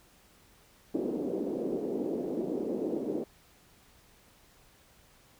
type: band-pass noise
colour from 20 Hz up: pink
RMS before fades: -33 dBFS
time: 0.94-3.24 s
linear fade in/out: 5 ms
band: 260 to 450 Hz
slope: 24 dB/octave
effects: pink hiss -61 dBFS RMS until 5.39 s